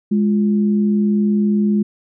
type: tone pair together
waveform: sine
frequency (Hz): 207.6 / 349.2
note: G#3 / F4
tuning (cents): 0 / 0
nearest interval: major sixth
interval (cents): 900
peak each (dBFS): -13 / -24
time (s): 0.11-1.83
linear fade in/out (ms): 10
effects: none